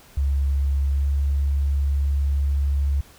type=tone with pitch glide; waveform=sine; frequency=69.3 to 70.15 Hz; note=C#2 to C#2; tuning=0 to +21 cents; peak=-18 dBFS; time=0.17-3.01 s; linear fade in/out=5 ms; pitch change=+21 cents; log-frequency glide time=0.91-1.07 s; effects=pink hiss -50 dBFS RMS until 3.18 s

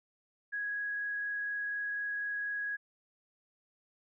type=tone with frequency modulation; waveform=sine; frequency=1661.2 Hz; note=G#6; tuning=in tune; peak=-33 dBFS; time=0.52-2.77 s; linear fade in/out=20 ms; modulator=24.1 Hz; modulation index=0.37; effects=none

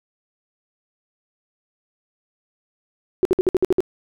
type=tone bursts; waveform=sine; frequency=370 Hz; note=F#4; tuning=in tune; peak=-12 dBFS; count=8; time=3.23-3.805 s; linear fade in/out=0 ms; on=22 ms; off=57 ms; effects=none

